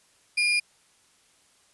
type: tone with sample-and-hold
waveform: sine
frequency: 2410 Hz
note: D7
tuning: 44 cents sharp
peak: -20 dBFS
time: 0.37-0.6 s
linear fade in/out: 10 ms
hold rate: 7350 Hz
effects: white hiss -62 dBFS RMS until 1.73 s + resampled to 24000 Hz